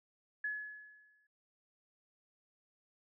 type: tone with exponential decay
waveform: sine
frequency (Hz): 1700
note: G#6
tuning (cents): +40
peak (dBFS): -33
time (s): 0.44-1.27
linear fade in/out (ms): 5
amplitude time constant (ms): 180
effects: none